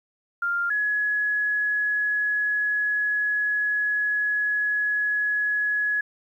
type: tone pair in turn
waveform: sine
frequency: 1396.9 / 1686 Hz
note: F6 / G#6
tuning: 0 / +26 cents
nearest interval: minor third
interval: 326 cents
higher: second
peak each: -22 / -21 dBFS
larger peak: second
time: 0.42-0.7 / 0.7-6.01 s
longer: second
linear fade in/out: 5 ms
effects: 10-bit